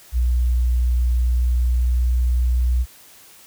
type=tone with pitch glide; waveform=sine; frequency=60.8 to 61.36 Hz; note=B1 to B1; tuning=-26 to -11 cents; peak=-15 dBFS; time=0.12-2.86 s; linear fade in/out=50 ms; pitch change=+15 cents; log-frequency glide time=1.04-2.13 s; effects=white hiss -47 dBFS RMS until 3.46 s